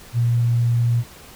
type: tone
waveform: sine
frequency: 118.6 Hz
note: A#2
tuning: 30 cents sharp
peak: -15 dBFS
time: 0.13-1.04 s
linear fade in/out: 50 ms
effects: pink hiss -43 dBFS RMS until 1.35 s